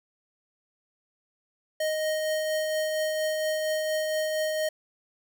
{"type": "tone with tremolo", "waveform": "square", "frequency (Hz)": 622.3, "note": "D#5", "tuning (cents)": 0, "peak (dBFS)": -25, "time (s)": [1.8, 4.69], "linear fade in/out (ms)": 5, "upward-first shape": "triangle", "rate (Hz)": 4.3, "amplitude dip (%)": 30, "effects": []}